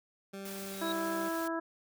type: tone with pitch glide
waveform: 20% pulse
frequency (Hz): 196 to 194.76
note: G3 to G3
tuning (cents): 0 to -11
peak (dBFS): -36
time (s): 0.33-1.29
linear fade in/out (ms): 10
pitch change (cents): -11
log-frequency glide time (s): 0.43-0.82
type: noise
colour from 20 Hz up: white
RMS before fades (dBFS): -46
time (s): 0.45-1.48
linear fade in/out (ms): 5
type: tone with exponential growth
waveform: triangle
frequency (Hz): 3821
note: A#7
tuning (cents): +42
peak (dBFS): -34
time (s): 0.61-0.92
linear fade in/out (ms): 1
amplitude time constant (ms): 66
type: harmonic tone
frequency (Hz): 329.6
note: E4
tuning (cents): 0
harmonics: 1 / 2 / 3 / 4 / 5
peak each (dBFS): -35 / -38 / -40 / -41 / -42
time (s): 0.81-1.6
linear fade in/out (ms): 10
effects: none